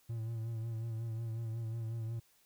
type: tone with vibrato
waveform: triangle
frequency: 113.6 Hz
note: A#2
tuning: 44 cents flat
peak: -34 dBFS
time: 0.09-2.2 s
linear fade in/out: 10 ms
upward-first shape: sine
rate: 5.5 Hz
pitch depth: 42 cents each way
effects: white hiss -69 dBFS RMS until 2.45 s